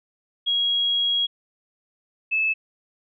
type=tone pair in turn; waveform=sine; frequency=3300 / 2610 Hz; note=G#7 / E7; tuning=-12 / -18 cents; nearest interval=major third; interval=406 cents; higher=first; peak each=-19 dBFS; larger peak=neither; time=0.46-1.27 / 2.31-2.54 s; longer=first; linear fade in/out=20 ms; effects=none